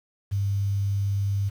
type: tone with quantisation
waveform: sine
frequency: 99.5 Hz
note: G2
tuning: 26 cents sharp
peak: -22 dBFS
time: 0.31-1.5 s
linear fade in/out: 20 ms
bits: 8
effects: none